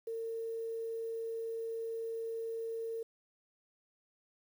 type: tone with quantisation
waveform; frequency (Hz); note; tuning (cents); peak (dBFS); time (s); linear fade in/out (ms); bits
sine; 454.5; A#4; -44; -36; 0.07-3.03; 5; 10
effects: none